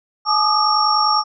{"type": "tone cluster", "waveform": "sine", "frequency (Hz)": [851, 1191, 1241, 5510], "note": ["G#5", "D6", "D#6", "F8"], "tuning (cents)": [42, 24, -5, -24], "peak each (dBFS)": -19, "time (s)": [0.25, 1.24], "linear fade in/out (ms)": 50, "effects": []}